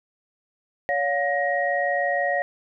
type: tone cluster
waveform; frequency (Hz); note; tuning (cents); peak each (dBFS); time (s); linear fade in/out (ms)
sine; 565 / 711 / 1885; C#5 / F5 / A#6; +33 / +31 / +19; -25; 0.89-2.42; 0
effects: none